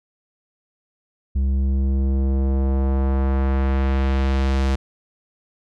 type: tone with low-pass filter sweep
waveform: square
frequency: 67 Hz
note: C2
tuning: 42 cents sharp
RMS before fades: -19 dBFS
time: 1.35-4.76 s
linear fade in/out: 10 ms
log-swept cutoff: 150 to 6500 Hz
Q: 0.79
effects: none